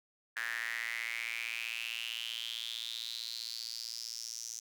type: tone with high-pass filter sweep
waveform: square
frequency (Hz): 57.7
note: A#1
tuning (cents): -17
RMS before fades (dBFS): -40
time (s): 0.36-4.6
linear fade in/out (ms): 10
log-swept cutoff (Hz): 1700 to 6100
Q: 7.1
effects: none